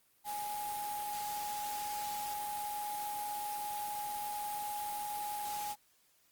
sine tone in noise, 830.6 Hz, G#5, in tune, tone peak -37 dBFS, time 0.24-5.76 s, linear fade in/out 50 ms, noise white, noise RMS -44 dBFS, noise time 0.24-5.76 s, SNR +4 dB, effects white hiss -70 dBFS RMS until 6.31 s + Opus 32 kbps

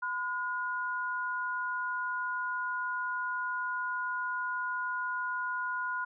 sine tone pair together, 1010.6 / 1437 Hz, B5 / F6, +40 / +49 cents, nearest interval tritone, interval 609 cents, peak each -35 / -33 dBFS, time 0.02-6.05 s, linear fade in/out 10 ms, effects none

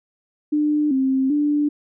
sine tone with pitch steps, 299.1 / 265.1 / 294.2 Hz, D4 / C4 / D4, +32 / +23 / +3 cents, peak -16 dBFS, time 0.52-1.69 s, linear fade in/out 10 ms, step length 390 ms, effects none

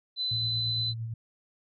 sine tone, 4021 Hz, B7, 30 cents sharp, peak -27 dBFS, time 0.16-0.94 s, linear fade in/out 50 ms
sine tone with tremolo, 113.9 Hz, A#2, 40 cents flat, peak -30 dBFS, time 0.31-1.14 s, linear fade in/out 5 ms, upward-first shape sine, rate 8.7 Hz, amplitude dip 35%
effects MP3 64 kbps

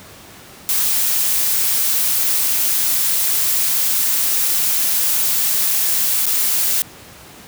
blue noise with dropouts, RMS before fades -17 dBFS, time 0.69-6.82 s, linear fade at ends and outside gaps 0 ms, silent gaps 6.256-6.265 s, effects pink hiss -40 dBFS RMS until 7.47 s + high-pass 80 Hz 12 dB/octave

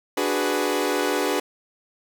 sawtooth chord, G# half-diminished seventh, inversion second, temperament equal, 293.7 / 370 / 415.3 / 493.9 Hz, D4 / F#4 / G#4 / B4, 0 / 0 / 0 / 0 cents, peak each -23 dBFS, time 0.17-1.4 s, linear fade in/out 5 ms, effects none

